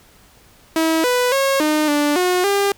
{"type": "tone with pitch steps", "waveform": "sawtooth", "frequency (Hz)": [322.7, 495.3, 545, 305.4, 293, 362, 400.4], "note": ["E4", "B4", "C#5", "D#4", "D4", "F#4", "G4"], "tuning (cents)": [-37, 5, -29, -32, -4, -38, 37], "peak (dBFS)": -11, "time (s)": [0.76, 2.72], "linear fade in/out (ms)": 2, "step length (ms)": 280, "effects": ["pink hiss -50 dBFS RMS until 2.77 s"]}